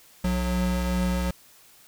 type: tone pair together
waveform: square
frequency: 61.41 / 181.7 Hz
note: B1 / F#3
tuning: -9 / -31 cents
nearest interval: octave + perfect fifth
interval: 1878 cents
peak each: -27 / -26 dBFS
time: 0.24-1.31 s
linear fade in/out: 5 ms
effects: white hiss -54 dBFS RMS until 1.87 s